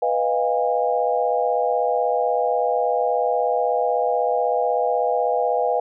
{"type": "chord", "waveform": "sine", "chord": "F half-diminished seventh", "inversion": "second", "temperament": "equal with one note detuned", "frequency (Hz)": [493.9, 622.3, 698.5, 814.5], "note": ["Cb5", "Eb5", "F5", "Ab5"], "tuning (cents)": [0, 0, 0, -34], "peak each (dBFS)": [-22, -25, -23, -24], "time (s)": [0.02, 5.8], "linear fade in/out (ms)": 5, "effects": []}